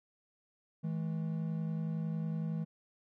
triangle tone pair together, 162 / 212.9 Hz, E3 / G#3, -30 / +43 cents, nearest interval perfect fourth, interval 473 cents, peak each -32 / -38 dBFS, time 0.83-2.65 s, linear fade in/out 20 ms, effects none

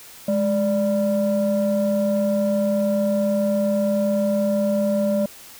sine tone pair together, 207.6 / 587.3 Hz, G#3 / D5, 0 / 0 cents, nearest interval octave + tritone, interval 1800 cents, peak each -19 dBFS, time 0.28-5.26 s, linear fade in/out 5 ms, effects tanh soft clip ceiling -13 dBFS + white hiss -43 dBFS RMS until 5.59 s

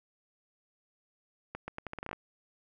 accelerating click train, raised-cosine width 0.5 ms, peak -23 dBFS, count 11, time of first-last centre 1.55-2.13 s, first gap 130 ms, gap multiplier 0.8, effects none

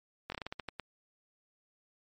slowing click train, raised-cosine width 0.3 ms, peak -22 dBFS, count 10, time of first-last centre 0.3-0.797 s, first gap 21 ms, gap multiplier 1.23, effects MP3 48 kbps

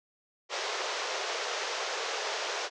pink band-pass noise, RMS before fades -34 dBFS, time 0.49-2.7 s, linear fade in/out 50 ms, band 410 to 6600 Hz, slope 48 dB/octave, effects none

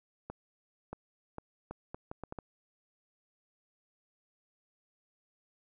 accelerating click train, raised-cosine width 1 ms, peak -26 dBFS, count 9, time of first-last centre 0.3-2.388 s, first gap 630 ms, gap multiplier 0.72, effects none

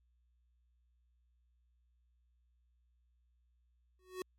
square tone with exponential growth, 370 Hz, F#4, in tune, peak -36 dBFS, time 3.99-4.22 s, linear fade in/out 2 ms, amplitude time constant 49 ms, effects added 60 Hz sine -70 dBFS peak until 4.38 s + MP3 64 kbps

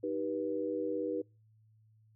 sine chord, Eb augmented, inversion none, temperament just, 311.1 / 388.9 / 486.1 Hz, Eb4 / G4 / B4, 0 / -14 / -28 cents, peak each -37 / -38 / -35 dBFS, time 0.03-1.22 s, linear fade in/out 10 ms, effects noise-tail reverb RT60 0.3 s tail -26 dB re dry + added 109 Hz sine -62 dBFS peak until 2.15 s

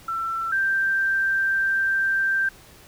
sine tone pair in turn, 1341 / 1571.9 Hz, E6 / G6, +29 / +4 cents, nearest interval minor third, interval 275 cents, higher second, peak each -24 / -19 dBFS, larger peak second, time 0.08-0.52 / 0.52-2.49 s, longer second, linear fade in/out 5 ms, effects pink hiss -49 dBFS RMS until 2.87 s

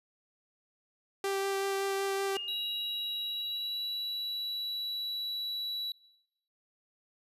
sawtooth tone with vibrato, 392 Hz, G4, in tune, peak -26 dBFS, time 1.24-2.37 s, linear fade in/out 2 ms, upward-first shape sine, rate 5.3 Hz, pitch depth 9 cents each way
sine tone with exponential decay, 2838 Hz, F7, 27 cents sharp, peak -35 dBFS, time 2.35-5.8 s, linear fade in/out 5 ms, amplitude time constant 750 ms
triangle tone with pitch glide, 3878 to 3925 Hz, B7 to B7, -32 to -11 cents, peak -32 dBFS, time 2.48-5.92 s, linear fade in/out 2 ms, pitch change +21 cents, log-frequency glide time 3.22-3.79 s
effects noise-tail reverb RT60 0.9 s tail -23 dB re dry + resampled to 32000 Hz

